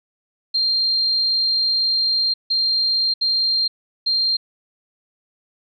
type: tone bursts at uneven times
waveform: sine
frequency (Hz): 4186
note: C8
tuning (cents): 0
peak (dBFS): -16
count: 4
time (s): 0.54-2.34 / 2.5-3.14 / 3.21-3.68 / 4.06-4.37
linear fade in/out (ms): 10
effects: none